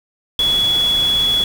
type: tone in noise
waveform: sine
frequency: 3380 Hz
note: G#7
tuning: 30 cents sharp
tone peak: -13 dBFS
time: 0.39-1.44 s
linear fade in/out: 2 ms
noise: pink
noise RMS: -28 dBFS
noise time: 0.39-1.44 s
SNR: +12 dB
effects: none